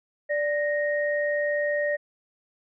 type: tone pair together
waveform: sine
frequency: 587 / 1864.7 Hz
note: D5 / A#6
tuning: -1 / 0 cents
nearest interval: octave + minor sixth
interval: 2001 cents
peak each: -24 / -28 dBFS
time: 0.29-1.97 s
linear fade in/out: 20 ms
effects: none